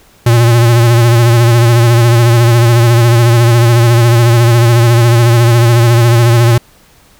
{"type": "tone with vibrato", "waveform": "square", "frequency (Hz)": 117.8, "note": "A#2", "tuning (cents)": 19, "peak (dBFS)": -5, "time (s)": [0.26, 6.58], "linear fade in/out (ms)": 5, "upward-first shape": "sine", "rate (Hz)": 14, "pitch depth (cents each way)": 50, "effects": ["pink hiss -45 dBFS RMS until 7.19 s"]}